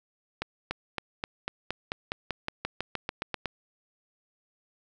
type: accelerating click train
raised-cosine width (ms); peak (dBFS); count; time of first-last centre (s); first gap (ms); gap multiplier
0.3; -14; 17; 0.42-3.457; 290; 0.94
effects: none

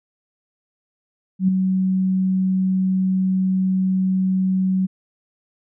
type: tone with ADSR envelope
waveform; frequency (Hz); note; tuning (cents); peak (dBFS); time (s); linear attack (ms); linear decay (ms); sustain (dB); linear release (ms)
sine; 187.9; F#3; +27; -11; 1.39-4.87; 93; 5; -5; 20
effects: none

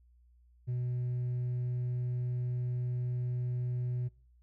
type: tone with hard clipping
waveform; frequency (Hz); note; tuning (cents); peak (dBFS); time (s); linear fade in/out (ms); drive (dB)
triangle; 123.6; B2; +2; -30; 0.67-4.09; 20; 1
effects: noise-tail reverb RT60 0.4 s tail -23 dB re dry + added 60 Hz sine -60 dBFS peak until 4.42 s

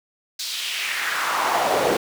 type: noise with high-pass filter sweep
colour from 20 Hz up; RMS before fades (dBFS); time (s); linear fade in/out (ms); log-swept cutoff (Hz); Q
brown; -23; 0.39-1.97; 5; 4600 to 420; 2.3
effects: none

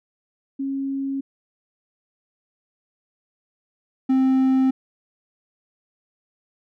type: tone pair in turn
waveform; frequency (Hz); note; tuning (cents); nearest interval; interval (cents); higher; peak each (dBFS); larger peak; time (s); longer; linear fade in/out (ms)
sine / triangle; 272.7 / 262.8; C#4 / C4; -28 / +8; minor second; 64; first; -23 / -13; second; 0.59-1.21 / 4.09-4.71; neither; 10
effects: none

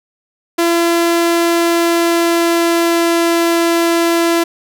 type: tone with pitch glide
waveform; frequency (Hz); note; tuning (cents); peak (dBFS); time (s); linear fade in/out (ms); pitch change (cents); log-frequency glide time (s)
sawtooth; 339.1 to 337.1; E4 to E4; +49 to +39; -7; 0.58-4.44; 10; -10; 1.48-3.59
effects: none

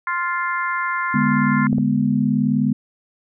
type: harmonic tone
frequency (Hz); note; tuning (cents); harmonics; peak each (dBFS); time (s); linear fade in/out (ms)
349.2; F4; 0; 3 / 4 / 5 / 6; -23 / -25 / -27 / -29; 0.07-1.67; 2
type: chord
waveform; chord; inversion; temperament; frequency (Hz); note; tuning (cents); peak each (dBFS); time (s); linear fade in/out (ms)
sine; G# diminished; second; equal; 146.83 / 207.7 / 246.9; D3 / G#3 / B3; 0 / 0 / 0; -22 / -19 / -19; 1.14-2.73; 5
type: clicks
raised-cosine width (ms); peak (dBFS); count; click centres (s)
2; -16; 2; 1.729 / 1.783
effects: none

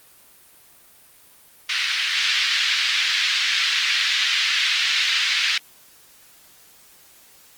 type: band-pass noise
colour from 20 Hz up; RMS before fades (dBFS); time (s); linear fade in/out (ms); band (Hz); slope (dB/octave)
white; -21; 1.69-5.58; 5; 1700 to 4200; 24
effects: white hiss -51 dBFS RMS until 7.57 s + Opus 32 kbps

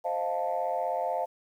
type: chord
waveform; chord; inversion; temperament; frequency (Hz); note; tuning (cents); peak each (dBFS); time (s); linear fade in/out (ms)
sine; F dominant seventh; second; equal; 523.3 / 622.3 / 698.5 / 880; C5 / Eb5 / F5 / A5; 0 / 0 / 0 / 0; -33 / -33 / -30 / -33; 0.04-1.26; 20
effects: tanh soft clip ceiling -19 dBFS + 10-bit

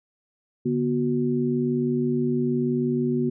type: tone cluster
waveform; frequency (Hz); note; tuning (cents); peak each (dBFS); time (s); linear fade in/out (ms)
sine; 143.9 / 243 / 369.2; D3 / B3 / F#4; -35 / -28 / -4; -28 / -23 / -26; 0.65-3.3; 10
effects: none

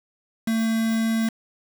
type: tone with quantisation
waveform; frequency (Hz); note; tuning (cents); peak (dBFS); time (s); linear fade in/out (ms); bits
triangle; 224.6; A3; +36; -18; 0.47-1.29; 5; 5
effects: none

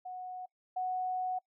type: tone pair in turn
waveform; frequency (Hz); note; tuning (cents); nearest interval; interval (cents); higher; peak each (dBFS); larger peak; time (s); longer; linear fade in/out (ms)
sine; 735 / 738.7; F#5 / F#5; -12 / -3; unison; 9; second; -39 / -31; second; 0.05-0.46 / 0.76-1.39; second; 10
effects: noise-tail reverb RT60 0.1 s tail -24 dB re dry

